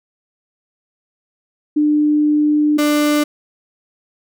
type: tone pair in turn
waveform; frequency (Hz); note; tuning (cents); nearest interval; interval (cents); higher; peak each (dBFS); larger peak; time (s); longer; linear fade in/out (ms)
sine / 35% pulse; 299.1 / 296.5; D4 / D4; +32 / +17; unison; 15; first; -11; neither; 1.76-2.78 / 2.78-3.24; first; 10
effects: none